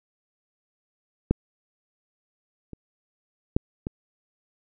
clicks, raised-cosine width 3 ms, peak -6 / -25 / -7 / -16 dBFS, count 4, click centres 1.31 / 2.733 / 3.565 / 3.869 s, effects none

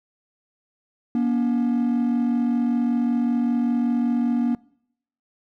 triangle tone pair together, 238.9 / 284.1 Hz, A#3 / C#4, +43 / +43 cents, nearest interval minor third, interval 300 cents, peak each -17 / -23 dBFS, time 1.15-4.55 s, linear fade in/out 2 ms, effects noise-tail reverb RT60 0.7 s tail -24 dB re dry + tanh soft clip ceiling -12 dBFS

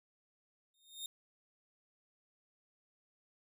sawtooth tone with exponential growth, 3675 Hz, A#7, 25 cents flat, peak -35 dBFS, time 0.74-1.06 s, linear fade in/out 2 ms, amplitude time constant 69 ms, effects none

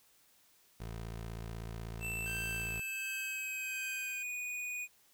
20% pulse tone, 56.2 Hz, A1, 37 cents sharp, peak -36 dBFS, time 0.8-2.8 s, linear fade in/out 5 ms
square tone with pitch glide, 2661 to 2469 Hz, E7 to D#7, +16 to -14 cents, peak -38 dBFS, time 2-4.88 s, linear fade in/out 50 ms, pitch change -130 cents, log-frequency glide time 2.41-4.18 s
sawtooth tone with tremolo, 1568 Hz, G6, in tune, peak -39 dBFS, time 2.26-4.23 s, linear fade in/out 5 ms, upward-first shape sine, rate 1.4 Hz, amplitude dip 60%
effects white hiss -67 dBFS RMS until 5.13 s

